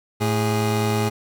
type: tone pair together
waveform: 25% pulse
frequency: 109.6 / 414.2 Hz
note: A2 / G#4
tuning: -6 / -5 cents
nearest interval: octave + major seventh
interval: 2301 cents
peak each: -17 / -20 dBFS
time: 0.2-1.1 s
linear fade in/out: 20 ms
effects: none